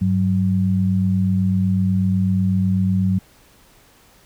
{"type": "tone pair together", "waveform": "sine", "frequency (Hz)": [99.2, 187.26], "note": ["G2", "F#3"], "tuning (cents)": [21, 21], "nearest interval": "major seventh", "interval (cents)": 1100, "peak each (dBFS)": [-19, -17], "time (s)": [0.01, 3.19], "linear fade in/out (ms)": 10, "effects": ["pink hiss -52 dBFS RMS until 4.25 s"]}